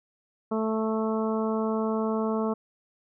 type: harmonic tone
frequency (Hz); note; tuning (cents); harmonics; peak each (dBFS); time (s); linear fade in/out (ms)
220; A3; 0; 1 / 2 / 3 / 4 / 5 / 6; -27 / -29 / -34 / -37 / -36 / -40; 0.51-2.54; 10
effects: none